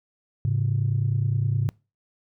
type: tone pair together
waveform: sine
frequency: 106.35 / 136.1 Hz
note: G#2 / C#3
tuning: +42 / -31 cents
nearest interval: major third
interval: 427 cents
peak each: -22 / -23 dBFS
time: 0.45-1.69 s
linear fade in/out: 0 ms
effects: noise-tail reverb RT60 0.3 s tail -26 dB re dry + tanh soft clip ceiling -14 dBFS